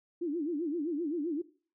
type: tone with vibrato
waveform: sine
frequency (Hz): 316.4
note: D#4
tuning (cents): +29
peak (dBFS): -30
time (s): 0.21-1.42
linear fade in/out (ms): 10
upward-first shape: sine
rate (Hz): 7.7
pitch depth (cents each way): 200
effects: noise-tail reverb RT60 0.4 s tail -18 dB re dry